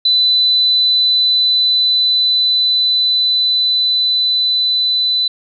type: tone with level ramp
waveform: sine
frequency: 4000 Hz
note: B7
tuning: 21 cents sharp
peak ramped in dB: -9 to -12 dBFS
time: 0.05-5.28 s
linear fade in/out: 5 ms
effects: none